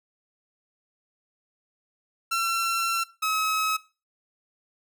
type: tone pair in turn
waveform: sawtooth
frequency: 1353 / 1281.1 Hz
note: E6 / E6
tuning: +45 / -50 cents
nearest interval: minor second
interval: 95 cents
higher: first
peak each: -20 dBFS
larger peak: neither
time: 2.31-3.04 / 3.22-3.77 s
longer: first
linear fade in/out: 10 ms
effects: noise-tail reverb RT60 0.3 s tail -18 dB re dry